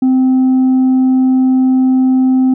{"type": "tone with tanh clipping", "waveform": "sine", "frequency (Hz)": 259.2, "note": "C4", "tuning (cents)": -16, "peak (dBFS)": -8, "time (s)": [0.02, 2.54], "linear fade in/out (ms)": 5, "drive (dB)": 2, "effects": []}